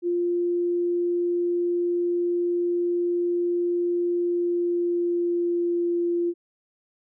sine tone with pitch glide, 349.2 to 345.4 Hz, F4 to F4, 0 to -19 cents, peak -21 dBFS, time 0.02-6.34 s, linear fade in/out 50 ms, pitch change -19 cents, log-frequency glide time 4.16-6 s, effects none

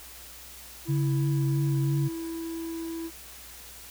triangle tone, 329.6 Hz, E4, in tune, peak -30 dBFS, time 0.85-3.11 s, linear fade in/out 50 ms
sine tone with vibrato, 140 Hz, C#3, 18 cents sharp, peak -23 dBFS, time 0.88-2.09 s, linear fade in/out 20 ms, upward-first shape triangle, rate 3 Hz, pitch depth 40 cents each way
effects added 60 Hz sine -53 dBFS peak until 3.9 s + white hiss -46 dBFS RMS until 3.9 s

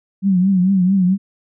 sine tone with vibrato, 187.9 Hz, F#3, 27 cents sharp, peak -11 dBFS, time 0.22-1.18 s, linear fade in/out 50 ms, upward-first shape triangle, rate 4.5 Hz, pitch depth 110 cents each way, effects none

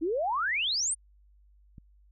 sine exponential sweep, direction up, 299.1 to 9397 Hz, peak -26 dBFS, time 0.01-0.95 s, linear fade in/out 20 ms
click, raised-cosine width 5 ms, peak -35 dBFS, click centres 1.782 s
effects added 50 Hz sine -57 dBFS peak until 2.11 s

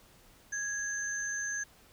sine tone pair together, 1661.2 / 6272 Hz, G#6 / G8, 0 / 0 cents, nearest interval octave + major seventh, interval 2300 cents, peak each -34 / -37 dBFS, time 0.52-1.64 s, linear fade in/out 10 ms, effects pink hiss -60 dBFS RMS until 1.92 s

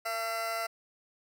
20% pulse tone with amplitude modulation, 678 Hz, E5, 49 cents sharp, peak -24 dBFS, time 0.05-0.67 s, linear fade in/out 10 ms, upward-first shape sine, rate 218 Hz, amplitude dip 55%, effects none

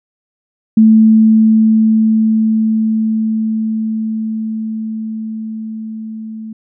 sine tone with level ramp, 220 Hz, A3, in tune, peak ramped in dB -3 to -24 dBFS, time 0.77-6.53 s, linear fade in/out 5 ms, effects none

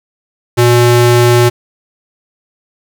square ring-modulated tone, 240.6 Hz, B3, 45 cents flat, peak -3 dBFS, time 0.57-1.5 s, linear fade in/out 20 ms, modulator 123 Hz, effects none

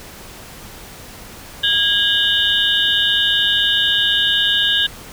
sine tone cluster, 1636 / 2912 / 3120 / 3515 / 3717 Hz, G#6 / F#7 / G7 / A7 / A#7, -26 / -28 / -9 / -2 / -6 cents, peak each -20 dBFS, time 1.63-4.87 s, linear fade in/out 10 ms, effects pink hiss -37 dBFS RMS until 5.12 s

